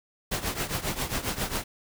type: noise with tremolo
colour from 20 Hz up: pink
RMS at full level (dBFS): -27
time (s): 0.31-1.64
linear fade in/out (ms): 10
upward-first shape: triangle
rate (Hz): 7.4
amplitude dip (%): 85
effects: none